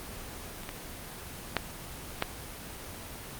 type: clicks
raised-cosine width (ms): 0.3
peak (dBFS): -27 / -20 / -8 / -9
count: 4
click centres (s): 0.634 / 0.691 / 1.567 / 2.224
effects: pink hiss -42 dBFS RMS until 3.39 s + Opus 24 kbps